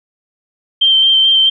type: tone with vibrato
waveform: sine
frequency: 3136 Hz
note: G7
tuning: in tune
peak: -7 dBFS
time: 0.81-1.5 s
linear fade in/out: 10 ms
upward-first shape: square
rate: 4.6 Hz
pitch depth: 12 cents each way
effects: none